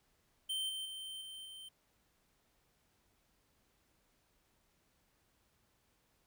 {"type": "tone with level steps", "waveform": "square", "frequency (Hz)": 3111, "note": "G7", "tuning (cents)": -14, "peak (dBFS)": [-36, -40, -44, -47, -49], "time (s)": [0.49, 1.69], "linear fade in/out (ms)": 10, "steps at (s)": [0.69, 0.85, 1.21, 1.45], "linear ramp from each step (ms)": 5, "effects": ["pink hiss -75 dBFS RMS until 6.26 s"]}